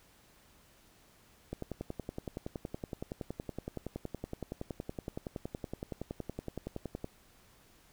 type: click train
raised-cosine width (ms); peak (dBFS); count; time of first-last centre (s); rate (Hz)
2; -24; 60; 1.53-7.044; 10.7
effects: pink hiss -63 dBFS RMS until 7.92 s